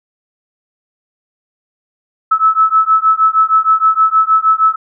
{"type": "beating tone pair", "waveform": "sine", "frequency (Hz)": [1300, 1306.4], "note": ["E6", "E6"], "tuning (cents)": [-24, -16], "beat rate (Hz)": 6.4, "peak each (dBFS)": -11, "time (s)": [2.31, 4.76], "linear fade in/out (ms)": 10, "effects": []}